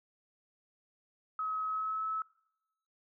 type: tone with pitch glide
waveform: sine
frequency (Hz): 1278 to 1298.8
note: D#6 to E6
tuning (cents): +46 to -26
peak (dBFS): -32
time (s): 1.39-2.22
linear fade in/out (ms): 2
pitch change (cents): +28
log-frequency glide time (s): 1.66-2.04
effects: noise-tail reverb RT60 0.9 s tail -23 dB re dry